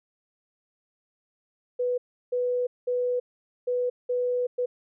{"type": "tone bursts at uneven times", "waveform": "sine", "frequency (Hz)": 493.9, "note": "B4", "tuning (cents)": 0, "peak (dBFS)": -23, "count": 6, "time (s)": [[1.79, 1.98], [2.32, 2.67], [2.87, 3.2], [3.67, 3.9], [4.09, 4.47], [4.58, 4.66]], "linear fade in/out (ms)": 10, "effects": []}